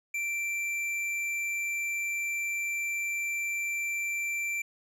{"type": "tone with tanh clipping", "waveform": "sine", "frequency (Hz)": 2349, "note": "D7", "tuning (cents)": 0, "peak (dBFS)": -31, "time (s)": [0.14, 4.62], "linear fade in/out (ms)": 5, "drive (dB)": 11, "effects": []}